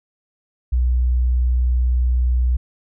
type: tone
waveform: sine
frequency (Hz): 61.74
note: B1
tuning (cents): 0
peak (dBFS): -14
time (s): 0.72-2.57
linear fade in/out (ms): 10
effects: none